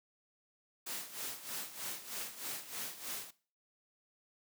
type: noise with tremolo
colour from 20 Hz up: white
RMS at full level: -40 dBFS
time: 0.86-3.31 s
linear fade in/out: 10 ms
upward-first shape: sine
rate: 3.2 Hz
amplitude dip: 75%
effects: noise-tail reverb RT60 0.4 s tail -19 dB re dry + high-pass 150 Hz 12 dB/octave